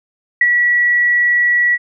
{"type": "tone with ADSR envelope", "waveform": "sine", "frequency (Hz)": 1937, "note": "B6", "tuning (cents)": -34, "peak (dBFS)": -6, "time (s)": [0.41, 1.78], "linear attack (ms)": 4, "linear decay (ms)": 40, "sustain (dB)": -4, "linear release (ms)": 40, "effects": []}